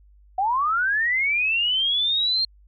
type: linear sweep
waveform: sine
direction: up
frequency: 733 to 4231 Hz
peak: -19 dBFS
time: 0.38-2.45 s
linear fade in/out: 5 ms
effects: added 50 Hz sine -50 dBFS peak until 2.67 s